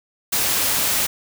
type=noise; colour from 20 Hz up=white; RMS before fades=-20 dBFS; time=0.32-1.07 s; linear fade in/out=10 ms; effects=none